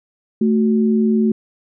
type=tone pair together; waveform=sine; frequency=220 / 370.4 Hz; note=A3 / F#4; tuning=0 / +2 cents; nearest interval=major sixth; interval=902 cents; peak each=-13 / -20 dBFS; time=0.41-1.32 s; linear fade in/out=5 ms; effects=none